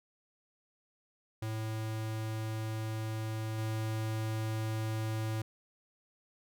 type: tone with level steps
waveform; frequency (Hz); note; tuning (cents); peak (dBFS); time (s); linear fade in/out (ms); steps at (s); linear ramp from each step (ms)
square; 110; A2; 0; -35 / -33; 1.42-5.42; 5; 3.58; 5
effects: none